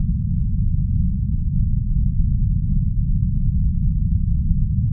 pink low-pass noise, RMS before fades -18 dBFS, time 0-4.92 s, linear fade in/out 2 ms, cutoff 190 Hz, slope 48 dB/octave, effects none

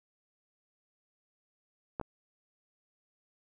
clicks, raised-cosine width 1 ms, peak -20 / -25 dBFS, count 2, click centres 1.998 / 2.013 s, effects none

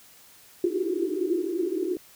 pink band-pass noise, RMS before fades -27 dBFS, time 0.64-1.97 s, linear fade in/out 2 ms, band 320 to 390 Hz, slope 96 dB/octave, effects white hiss -53 dBFS RMS until 2.15 s

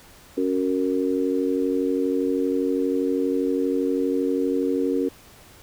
harmonic tone, 92.5 Hz, F#2, in tune, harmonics 3 / 4 / 5, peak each -23 / -26 / -25 dBFS, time 0.37-5.09 s, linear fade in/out 10 ms, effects pink hiss -49 dBFS RMS until 5.62 s

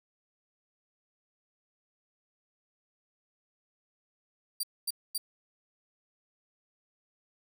15% pulse tone bursts, 4699 Hz, D8, in tune, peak -23 dBFS, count 3, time 4.6-5.179 s, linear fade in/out 5 ms, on 33 ms, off 240 ms, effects none

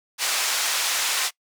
white band-pass noise, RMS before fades -24 dBFS, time 0.18-1.31 s, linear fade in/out 50 ms, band 810 to 7400 Hz, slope 12 dB/octave, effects noise-tail reverb RT60 0.1 s tail -23 dB re dry

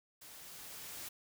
white noise with level ramp, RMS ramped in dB -54 to -45 dBFS, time 0.21-1.09 s, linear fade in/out 10 ms, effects none

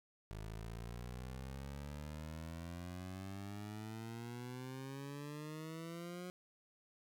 20% pulse exponential sweep, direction up, 51.91 to 181.6 Hz, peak -40 dBFS, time 0.31-6.3 s, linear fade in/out 0 ms, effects none

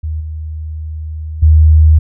sine tone with level steps, 78 Hz, D#2, 5 cents sharp, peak -16 / -20 / -3 dBFS, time 0.03-1.99 s, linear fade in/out 10 ms, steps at 0.2 / 1.42 s, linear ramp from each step 10 ms, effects none

